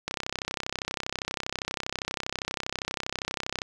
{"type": "click train", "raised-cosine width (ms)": 0.2, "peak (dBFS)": -12, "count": 116, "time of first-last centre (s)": [0.08, 3.618], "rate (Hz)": 32.5, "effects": []}